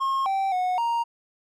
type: tone with pitch steps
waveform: triangle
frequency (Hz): 1077 / 777 / 732 / 934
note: C6 / G5 / F#5 / A#5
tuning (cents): +50 / -16 / -19 / +3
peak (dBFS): -20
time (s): 0-1.04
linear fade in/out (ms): 20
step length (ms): 260
effects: none